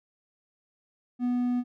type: tone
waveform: triangle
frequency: 245.9 Hz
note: B3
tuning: 7 cents flat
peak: -22 dBFS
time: 1.19-1.64 s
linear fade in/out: 50 ms
effects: none